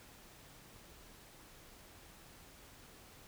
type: silence
effects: pink hiss -58 dBFS RMS until 3.27 s

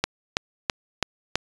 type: click train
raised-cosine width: 0.2 ms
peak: -3 dBFS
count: 5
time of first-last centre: 0.04-1.356 s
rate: 3.04 Hz
effects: resampled to 22050 Hz

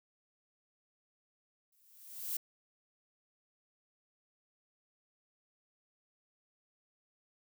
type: noise with exponential growth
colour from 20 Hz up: violet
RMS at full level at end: -34 dBFS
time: 1.72-2.37 s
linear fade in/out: 5 ms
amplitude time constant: 140 ms
effects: none

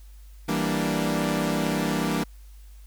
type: chord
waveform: sawtooth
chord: E half-diminished seventh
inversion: none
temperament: equal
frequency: 164.81 / 196 / 233.1 / 293.7 Hz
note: E3 / G3 / Bb3 / D4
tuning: 0 / 0 / 0 / 0 cents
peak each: -25 dBFS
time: 0.48-2.24 s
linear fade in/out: 10 ms
effects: added 50 Hz sine -43 dBFS peak until 2.86 s + white hiss -60 dBFS RMS until 2.86 s

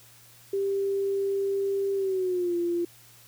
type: tone with pitch glide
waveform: sine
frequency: 394.3 to 345.2 Hz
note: G4 to F4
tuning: +10 to -20 cents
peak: -24 dBFS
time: 0.53-2.85 s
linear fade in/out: 5 ms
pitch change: -230 cents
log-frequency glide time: 1.95-2.56 s
effects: added 118 Hz sine -59 dBFS peak until 3.27 s + white hiss -54 dBFS RMS until 3.27 s

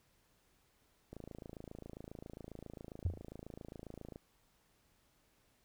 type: click train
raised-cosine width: 2 ms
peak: -34 dBFS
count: 84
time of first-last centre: 1.13-4.159 s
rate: 27.4 Hz
type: tone with exponential decay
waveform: sine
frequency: 87.31 Hz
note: F2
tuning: in tune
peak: -28 dBFS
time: 3.05-3.23 s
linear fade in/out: 5 ms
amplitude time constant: 38 ms
effects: pink hiss -73 dBFS RMS until 5.64 s

